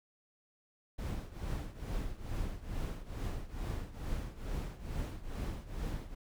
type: noise with tremolo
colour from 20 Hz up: brown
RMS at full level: -35 dBFS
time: 0.98-6.15 s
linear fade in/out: 10 ms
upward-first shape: triangle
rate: 2.3 Hz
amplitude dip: 85%
effects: none